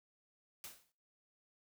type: noise with exponential decay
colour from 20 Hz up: white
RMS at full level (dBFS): -45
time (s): 0.64-0.92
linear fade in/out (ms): 1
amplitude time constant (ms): 59
effects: noise-tail reverb RT60 0.4 s tail -20 dB re dry